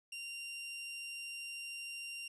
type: tone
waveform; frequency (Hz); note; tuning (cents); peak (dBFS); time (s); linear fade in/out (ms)
sawtooth; 2773; F7; -13; -39; 0.12-2.28; 5
effects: resampled to 24000 Hz